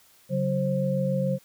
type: tone cluster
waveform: sine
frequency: 140.4 / 187.4 / 530 Hz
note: C#3 / F#3 / C5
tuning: +22 / +22 / +22 cents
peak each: -27 dBFS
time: 0.29-1.39 s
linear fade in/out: 50 ms
effects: white hiss -58 dBFS RMS until 1.44 s